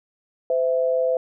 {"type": "tone pair together", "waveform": "sine", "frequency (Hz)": [512.2, 659], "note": ["C5", "E5"], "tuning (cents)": [-37, -1], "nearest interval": "major third", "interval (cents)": 436, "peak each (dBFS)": [-19, -24], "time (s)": [0.5, 1.17], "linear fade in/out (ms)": 2, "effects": []}